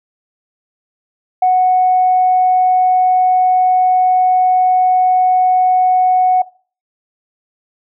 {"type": "tone", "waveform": "sine", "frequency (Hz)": 738, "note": "F#5", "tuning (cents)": -5, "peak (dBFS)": -7, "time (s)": [1.42, 6.42], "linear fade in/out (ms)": 5, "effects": ["noise-tail reverb RT60 0.4 s tail -21 dB re dry", "tanh soft clip ceiling -3 dBFS"]}